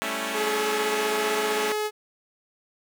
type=chord; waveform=5% pulse; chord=A dominant seventh; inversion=third; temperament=equal; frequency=196 / 220 / 277.2 / 329.6 Hz; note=G3 / A3 / C#4 / E4; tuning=0 / 0 / 0 / 0 cents; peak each=-26 / -20 / -20 / -24 dBFS; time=0.02-1.72 s; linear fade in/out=0 ms
type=tone; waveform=sawtooth; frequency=424.5 Hz; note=G#4; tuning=38 cents sharp; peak=-21 dBFS; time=0.33-1.91 s; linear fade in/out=50 ms
effects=none